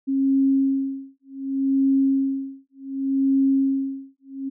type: tone with tremolo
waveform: sine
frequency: 270.8 Hz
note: C#4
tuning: 40 cents flat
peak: -15 dBFS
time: 0.07-4.5 s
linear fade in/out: 20 ms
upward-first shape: sine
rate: 0.67 Hz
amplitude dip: 100%
effects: none